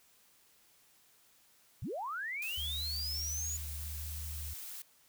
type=linear sweep; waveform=sine; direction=up; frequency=67.6 to 6960 Hz; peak=-36 dBFS; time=1.82-3.57 s; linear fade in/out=5 ms
type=noise; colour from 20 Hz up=blue; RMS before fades=-45 dBFS; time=2.42-4.82 s; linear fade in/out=2 ms
type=tone with vibrato; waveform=sine; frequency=75.4 Hz; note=D2; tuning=46 cents sharp; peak=-40 dBFS; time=2.57-4.54 s; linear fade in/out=10 ms; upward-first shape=sine; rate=1.4 Hz; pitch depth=24 cents each way
effects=white hiss -66 dBFS RMS until 5.08 s